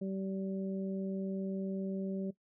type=harmonic tone; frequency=192.5 Hz; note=G3; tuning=31 cents flat; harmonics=1 / 2 / 3; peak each=-35 / -41 / -45 dBFS; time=0.01-2.31 s; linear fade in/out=10 ms; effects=noise-tail reverb RT60 0.1 s tail -17 dB re dry

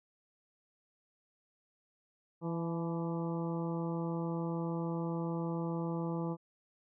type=harmonic tone with a mistuned harmonic; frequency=166.8 Hz; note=E3; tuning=21 cents sharp; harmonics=1 / 2 / 3 / 4 / 5 / 6 / 7; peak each=-35 / -39 / -42 / -50 / -46 / -49 / -50 dBFS; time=2.41-6.37 s; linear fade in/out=50 ms; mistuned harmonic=5; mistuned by=+42 cents; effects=none

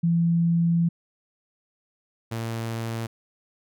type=tone pair in turn; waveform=sine / sawtooth; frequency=168.8 / 114.21 Hz; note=E3 / A#2; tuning=+41 / -35 cents; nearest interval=perfect fifth; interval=676 cents; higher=first; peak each=-18 / -24 dBFS; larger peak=first; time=0.03-0.89 / 2.31-3.07 s; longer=first; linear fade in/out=10 ms; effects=none

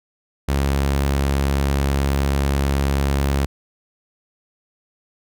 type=tone; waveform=sawtooth; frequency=69.3 Hz; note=C#2; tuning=in tune; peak=-13 dBFS; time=0.48-3.46 s; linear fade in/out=10 ms; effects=none

